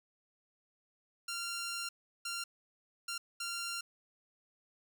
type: tone bursts at uneven times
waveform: 10% pulse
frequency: 1384 Hz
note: F6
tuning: 16 cents flat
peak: -29 dBFS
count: 4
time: 1.28-1.89 / 2.25-2.44 / 3.08-3.18 / 3.4-3.81 s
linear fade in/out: 5 ms
effects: none